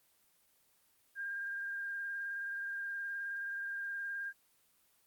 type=tone with vibrato; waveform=sine; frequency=1603 Hz; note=G6; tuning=38 cents sharp; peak=-37 dBFS; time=1.15-4.33 s; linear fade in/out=50 ms; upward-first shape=sine; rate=19 Hz; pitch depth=17 cents each way; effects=white hiss -71 dBFS RMS until 5.06 s + Opus 24 kbps